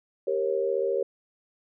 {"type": "chord", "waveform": "sine", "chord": "G diminished", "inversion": "none", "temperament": "equal with one note detuned", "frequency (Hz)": [392, 466.2, 544.5], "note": ["G4", "Bb4", "Db5"], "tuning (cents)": [0, 0, -31], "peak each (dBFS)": -28, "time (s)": [0.27, 1.03], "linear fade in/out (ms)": 5, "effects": []}